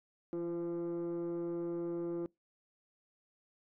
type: tone with frequency modulation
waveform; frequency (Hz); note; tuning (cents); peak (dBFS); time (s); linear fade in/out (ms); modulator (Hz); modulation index
sine; 342; F4; -36; -32; 0.33-2.26; 0; 173; 0.56
effects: noise-tail reverb RT60 0.2 s tail -26 dB re dry + tanh soft clip ceiling -34 dBFS